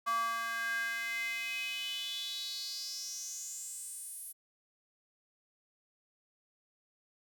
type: tone with high-pass filter sweep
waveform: square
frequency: 230 Hz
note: A#3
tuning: 23 cents flat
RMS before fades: -38 dBFS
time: 0.06-4.33 s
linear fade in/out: 20 ms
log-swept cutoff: 1100 to 11000 Hz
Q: 6.1
effects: none